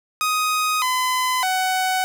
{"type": "tone with pitch steps", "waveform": "sawtooth", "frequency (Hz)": [1251, 1015, 748], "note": ["D#6", "B5", "F#5"], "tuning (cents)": [9, 47, 19], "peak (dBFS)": -15, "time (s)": [0.21, 2.04], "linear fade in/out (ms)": 0, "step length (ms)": 610, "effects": []}